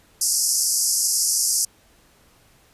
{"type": "band-pass noise", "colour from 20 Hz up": "pink", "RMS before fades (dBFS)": -21, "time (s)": [0.21, 1.65], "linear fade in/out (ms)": 5, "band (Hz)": [4900, 12000], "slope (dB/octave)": 96, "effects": ["pink hiss -56 dBFS RMS until 2.73 s", "resampled to 32000 Hz"]}